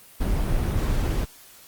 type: noise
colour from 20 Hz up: brown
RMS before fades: -23 dBFS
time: 0.2-1.25 s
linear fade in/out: 10 ms
effects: white hiss -49 dBFS RMS until 1.67 s + Opus 32 kbps